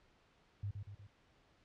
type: tone with echo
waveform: sine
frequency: 100.7 Hz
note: G2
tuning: 47 cents sharp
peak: -37 dBFS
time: 0.63-0.71 s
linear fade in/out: 5 ms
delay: 120 ms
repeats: 3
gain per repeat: -5 dB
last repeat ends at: 1.07 s
effects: pink hiss -70 dBFS RMS until 1.64 s + low-pass 4000 Hz 12 dB/octave